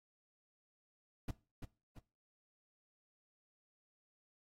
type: noise with echo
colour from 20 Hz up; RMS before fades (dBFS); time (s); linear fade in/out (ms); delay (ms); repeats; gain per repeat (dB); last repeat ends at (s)
brown; -38; 1.28-1.31; 5; 340; 2; -7; 1.99
effects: noise-tail reverb RT60 0.3 s tail -19 dB re dry + AAC 48 kbps